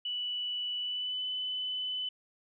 sine tone with pitch glide, 2960 to 3010 Hz, F#7 to F#7, 0 to +29 cents, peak -32 dBFS, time 0.05-2.09 s, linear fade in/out 5 ms, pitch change +29 cents, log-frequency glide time 0.79-1.25 s, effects none

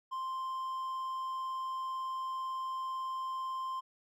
triangle tone, 1047 Hz, C6, 1 cent sharp, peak -33 dBFS, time 0.11-3.81 s, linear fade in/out 20 ms, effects none

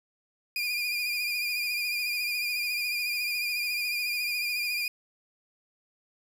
30% pulse tone with vibrato, 2427 Hz, D#7, 44 cents flat, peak -25 dBFS, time 0.56-4.88 s, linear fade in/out 2 ms, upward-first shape sine, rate 14 Hz, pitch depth 42 cents each way, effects none

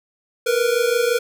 square tone pair together, 464.2 / 490 Hz, A#4 / B4, -7 / -14 cents, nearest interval minor second, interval 93 cents, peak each -20 dBFS, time 0.46-1.19 s, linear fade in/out 10 ms, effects none

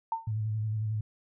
sine tone with exponential decay, 905 Hz, A5, 48 cents sharp, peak -24 dBFS, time 0.12-0.31 s, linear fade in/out 2 ms, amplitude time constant 40 ms
sine tone with vibrato, 108.3 Hz, A2, 27 cents flat, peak -28 dBFS, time 0.27-1.01 s, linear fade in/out 5 ms, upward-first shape square, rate 11 Hz, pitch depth 28 cents each way
effects none

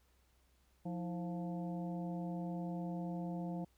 harmonic tone with a mistuned harmonic, 175.3 Hz, F3, 7 cents sharp, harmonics 1 / 2 / 3 / 4 / 5, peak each -39 / -46 / -50 / -49 / -55 dBFS, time 0.85-3.65 s, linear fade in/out 10 ms, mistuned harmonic 2, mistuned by -130 cents, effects added 63 Hz sine -70 dBFS peak until 3.77 s + pink hiss -75 dBFS RMS until 3.77 s

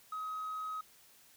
triangle tone, 1267 Hz, D#6, 31 cents sharp, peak -34 dBFS, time 0.12-0.81 s, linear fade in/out 5 ms, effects tanh soft clip ceiling -33 dBFS + white hiss -62 dBFS RMS until 1.36 s

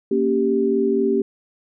sine chord, G diminished, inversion first, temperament equal, 233.1 / 277.2 / 392 Hz, Bb3 / Db4 / G4, 0 / 0 / 0 cents, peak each -22 / -23 / -18 dBFS, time 0.11-1.22 s, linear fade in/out 5 ms, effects none

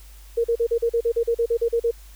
sine tone bursts, 466.2 Hz, A#4, in tune, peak -17 dBFS, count 14, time 0.37-1.912 s, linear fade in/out 10 ms, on 73 ms, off 40 ms, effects added 50 Hz sine -42 dBFS peak until 2.15 s + white hiss -52 dBFS RMS until 2.15 s

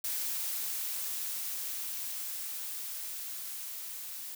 blue noise with level ramp, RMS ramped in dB -34 to -42 dBFS, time 0.04-4.35 s, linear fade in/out 5 ms, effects none

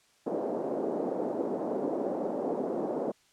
white band-pass noise, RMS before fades -32 dBFS, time 0.26-3.12 s, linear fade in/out 10 ms, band 230 to 610 Hz, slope 24 dB/octave, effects white hiss -65 dBFS RMS until 3.32 s + low-pass 8000 Hz 12 dB/octave

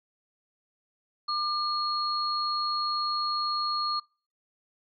sine tone pair together, 1200 / 4302 Hz, D6 / C8, +37 / +47 cents, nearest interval octave + minor seventh, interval 2210 cents, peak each -28 / -30 dBFS, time 1.28-4 s, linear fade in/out 10 ms, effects noise-tail reverb RT60 0.4 s tail -26 dB re dry + MP3 64 kbps

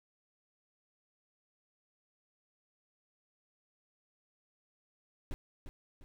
brown noise with echo, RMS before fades -37 dBFS, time 5.31-5.34 s, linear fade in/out 0 ms, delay 350 ms, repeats 2, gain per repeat -8 dB, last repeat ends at 6.04 s, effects none

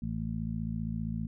harmonic tone, 55.2 Hz, A1, 6 cents sharp, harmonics 1 / 2 / 3 / 4, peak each -39 / -38 / -36 / -36 dBFS, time 0.02-1.27 s, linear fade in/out 5 ms, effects none

